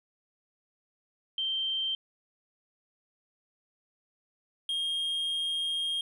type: tone pair in turn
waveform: sine / triangle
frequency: 3136 / 3233 Hz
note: G7 / G#7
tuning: 0 / -47 cents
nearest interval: minor second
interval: 53 cents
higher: second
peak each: -28 / -27 dBFS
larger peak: second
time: 1.38-1.95 / 4.69-6.01 s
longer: second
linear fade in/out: 2 ms
effects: none